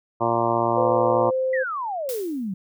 harmonic tone, 116.54 Hz, A#2, in tune, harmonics 1 / 2 / 3 / 4 / 5 / 6 / 7 / 8 / 9 / 10, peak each -31 / -31 / -26 / -32 / -26 / -26 / -31 / -26 / -27 / -32 dBFS, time 0.2-1.31 s, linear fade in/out 20 ms
sine tone with pitch glide, 510 to 520.7 Hz, C5 to C5, -44 to -8 cents, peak -20 dBFS, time 0.76-1.64 s, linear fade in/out 20 ms, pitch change +36 cents, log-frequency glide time 1.12-1.35 s
sine exponential sweep, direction down, 2000 to 180 Hz, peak -25 dBFS, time 1.53-2.54 s, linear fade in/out 5 ms
blue noise with exponential decay, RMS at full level -31 dBFS, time 2.09-2.54 s, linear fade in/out 0 ms, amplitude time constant 96 ms
effects none

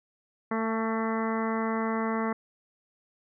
harmonic tone with a mistuned harmonic, 223.7 Hz, A3, 29 cents sharp, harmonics 1 / 2 / 3 / 4 / 5 / 6 / 7 / 8 / 9, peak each -29 / -33 / -37 / -36 / -35 / -39 / -45 / -42 / -41 dBFS, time 0.51-2.33 s, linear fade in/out 5 ms, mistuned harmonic 4, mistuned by -20 cents, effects none

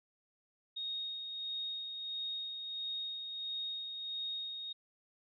sine tone with tremolo, 3729 Hz, A#7, in tune, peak -36 dBFS, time 0.76-4.73 s, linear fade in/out 10 ms, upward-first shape sine, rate 1.5 Hz, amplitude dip 40%, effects none

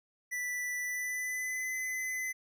square tone with pitch glide, 1975.5 to 2026 Hz, B6 to B6, 0 to +44 cents, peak -34 dBFS, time 0.31-2.33 s, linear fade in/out 20 ms, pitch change +44 cents, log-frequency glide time 0.82-1.7 s, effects none

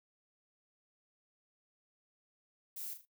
violet noise with echo, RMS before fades -43 dBFS, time 2.76-2.94 s, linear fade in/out 10 ms, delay 38 ms, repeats 3, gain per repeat -8 dB, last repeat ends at 3.054 s, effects noise-tail reverb RT60 0.1 s tail -17 dB re dry

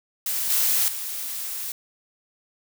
blue noise with level steps, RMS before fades -26 / -21 / -31 dBFS, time 0.26-1.72 s, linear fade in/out 2 ms, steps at 0.5 / 0.88 s, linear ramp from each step 2 ms, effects none

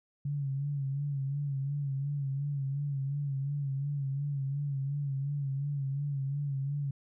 sine tone with vibrato, 140 Hz, C#3, 18 cents sharp, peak -30 dBFS, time 0.25-6.91 s, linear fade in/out 5 ms, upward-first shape sine, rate 2.8 Hz, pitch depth 61 cents each way, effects none

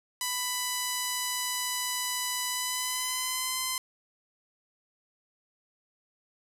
5% pulse tone with pitch glide, 994 to 1030.2 Hz, B5 to C6, +11 to -27 cents, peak -17 dBFS, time 0.21-3.78 s, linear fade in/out 2 ms, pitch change +62 cents, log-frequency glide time 2.49-3.59 s, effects resampled to 32000 Hz + 8-bit

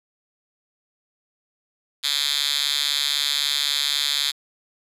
5% pulse tone with high-pass filter, 143.9 Hz, D3, 35 cents flat, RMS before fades -23 dBFS, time 2.03-4.32 s, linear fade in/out 20 ms, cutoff 3300 Hz, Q 4.9, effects resampled to 32000 Hz + 8-bit

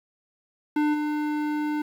square tone with level steps, 299.9 Hz, D4, 36 cents sharp, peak -21 / -25 dBFS, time 0.76-1.82 s, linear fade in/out 5 ms, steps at 0.93 s, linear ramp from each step 20 ms, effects low-pass 2000 Hz 12 dB/octave + 8-bit

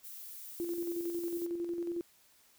violet noise, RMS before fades -47 dBFS, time 0.03-1.47 s, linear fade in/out 20 ms
sine tone with tremolo, 343.6 Hz, F4, 28 cents flat, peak -32 dBFS, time 0.6-2.01 s, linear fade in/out 0 ms, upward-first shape square, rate 11 Hz, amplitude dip 40%
effects white hiss -65 dBFS RMS until 2.58 s

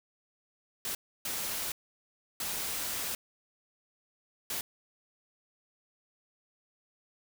white noise bursts at uneven times, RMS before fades -35 dBFS, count 4, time 0.85-0.95 / 1.25-1.72 / 2.4-3.15 / 4.5-4.61 s, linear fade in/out 2 ms, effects none

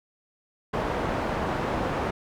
white low-pass noise, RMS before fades -28 dBFS, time 0.73-2.11 s, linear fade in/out 10 ms, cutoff 880 Hz, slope 12 dB/octave, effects none

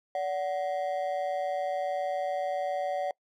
triangle ring-modulated tone, 659.3 Hz, E5, in tune, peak -23 dBFS, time 0.15-3.11 s, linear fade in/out 2 ms, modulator 83.6 Hz, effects noise-tail reverb RT60 0.1 s tail -24 dB re dry

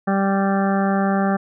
harmonic tone, 195.8 Hz, G3, 2 cents flat, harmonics 1 / 2 / 3 / 4 / 6 / 7 / 8 / 9, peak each -18 / -27 / -26 / -24 / -29 / -32 / -32 / -34 dBFS, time 0.07-1.37 s, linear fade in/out 10 ms, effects none

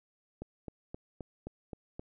click train, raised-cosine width 2 ms, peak -27 dBFS, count 7, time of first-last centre 0.42-1.995 s, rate 3.81 Hz, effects none

